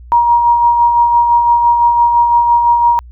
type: tone with tremolo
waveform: sine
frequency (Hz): 948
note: A#5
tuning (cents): +29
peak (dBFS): -5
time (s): 0.12-2.99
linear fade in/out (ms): 0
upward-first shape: sine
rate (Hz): 5.9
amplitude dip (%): 40
effects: added 60 Hz sine -32 dBFS peak until 3.11 s